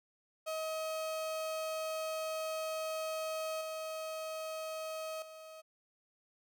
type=tone with level steps; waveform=35% pulse; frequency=634 Hz; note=D#5; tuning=32 cents sharp; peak=-34 / -37 / -47 dBFS; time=0.46-5.62 s; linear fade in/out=20 ms; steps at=3.61 / 5.22 s; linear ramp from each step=2 ms; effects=none